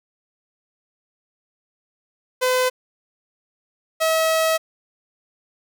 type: tone pair in turn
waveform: sawtooth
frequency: 508 / 643.3 Hz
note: B4 / E5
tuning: +49 / -42 cents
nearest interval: major third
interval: 409 cents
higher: second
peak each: -13 dBFS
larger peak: neither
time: 2.41-2.7 / 4-4.58 s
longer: second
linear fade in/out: 20 ms
effects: none

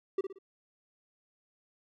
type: tone with echo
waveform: triangle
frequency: 387.4 Hz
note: G4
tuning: 20 cents flat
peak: -24 dBFS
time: 0.18-0.21 s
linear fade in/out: 5 ms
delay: 59 ms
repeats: 3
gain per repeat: -8 dB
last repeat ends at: 0.387 s
effects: none

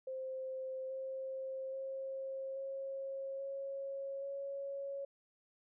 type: tone with pitch steps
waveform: sine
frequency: 523.3 / 529.4 / 535.5 / 541.8 / 548 / 554.4 Hz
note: C5 / C5 / C5 / C#5 / C#5 / C#5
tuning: 0 / +20 / +40 / -40 / -20 / 0 cents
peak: -39 dBFS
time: 0.07-5.05 s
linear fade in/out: 5 ms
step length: 830 ms
effects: none

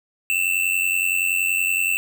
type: tone with amplitude modulation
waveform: square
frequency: 2671 Hz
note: E7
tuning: 22 cents sharp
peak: -16 dBFS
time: 0.3-1.97 s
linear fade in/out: 0 ms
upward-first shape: sine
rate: 90.6 Hz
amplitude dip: 75%
effects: 8-bit

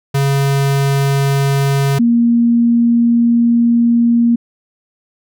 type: tone pair in turn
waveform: square / sine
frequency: 138.59 / 235.1 Hz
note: C#3 / A#3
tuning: 0 / +15 cents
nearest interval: major sixth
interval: 915 cents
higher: second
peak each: -12 / -8 dBFS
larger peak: second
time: 0.14-1.99 / 1.99-4.36 s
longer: second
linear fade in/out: 10 ms
effects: none

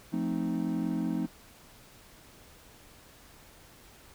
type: chord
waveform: triangle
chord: F dominant seventh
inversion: none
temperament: equal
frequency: 174.61 / 220 / 261.6 / 311.1 Hz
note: F3 / A3 / C4 / Eb4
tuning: 0 / 0 / 0 / 0 cents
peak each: -32 dBFS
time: 0.12-1.27 s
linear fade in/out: 20 ms
effects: pink hiss -55 dBFS RMS until 4.14 s

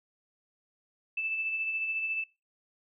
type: tone with tremolo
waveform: sine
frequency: 2637 Hz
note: E7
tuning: in tune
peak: -28 dBFS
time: 1.17-2.24 s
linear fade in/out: 5 ms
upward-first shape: sine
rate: 14 Hz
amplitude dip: 40%
effects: noise-tail reverb RT60 0.3 s tail -24 dB re dry

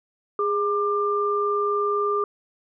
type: tone pair together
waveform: sine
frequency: 411.8 / 1192 Hz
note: G#4 / D6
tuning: -15 / +25 cents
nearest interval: octave + tritone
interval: 1840 cents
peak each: -23 dBFS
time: 0.39-2.24 s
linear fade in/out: 2 ms
effects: none

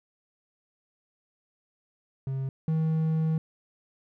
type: tone pair in turn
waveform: triangle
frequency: 133.9 / 159.23 Hz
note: C3 / D#3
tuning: +40 / +40 cents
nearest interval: minor third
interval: 300 cents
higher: second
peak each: -26 / -21 dBFS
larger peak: second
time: 2.27-2.49 / 2.68-3.38 s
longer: second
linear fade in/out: 2 ms
effects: none

